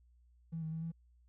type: tone with pitch steps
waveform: triangle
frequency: 163.8 / 158.6 / 161.6 / 165.2 Hz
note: E3 / D#3 / E3 / E3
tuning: -11 / +33 / -34 / +4 cents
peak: -33 dBFS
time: 0.52-0.92 s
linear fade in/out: 20 ms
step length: 100 ms
effects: tanh soft clip ceiling -35 dBFS + added 60 Hz sine -63 dBFS peak until 1.28 s